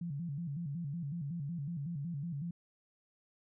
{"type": "tone with vibrato", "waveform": "sine", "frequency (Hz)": 155.56, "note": "D#3", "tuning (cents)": 0, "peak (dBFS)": -36, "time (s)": [0.01, 2.51], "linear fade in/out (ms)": 5, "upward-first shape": "square", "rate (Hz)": 5.4, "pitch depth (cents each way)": 170, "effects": []}